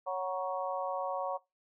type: harmonic tone with a mistuned harmonic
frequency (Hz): 185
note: F#3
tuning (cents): 0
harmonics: 3 / 4 / 5 / 6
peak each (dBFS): -36 / -37 / -38 / -39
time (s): 0.06-1.38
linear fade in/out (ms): 20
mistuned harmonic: 5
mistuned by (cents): +34
effects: noise-tail reverb RT60 0.2 s tail -20 dB re dry